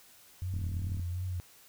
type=tone with vibrato; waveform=sine; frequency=89.8 Hz; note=F2; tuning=49 cents sharp; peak=-32 dBFS; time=0.42-1.4 s; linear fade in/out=0 ms; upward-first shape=sine; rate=2.7 Hz; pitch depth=51 cents each way
type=click train; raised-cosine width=5 ms; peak=-29 dBFS; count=19; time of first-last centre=0.54-0.996 s; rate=39.5 Hz
effects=white hiss -58 dBFS RMS until 1.68 s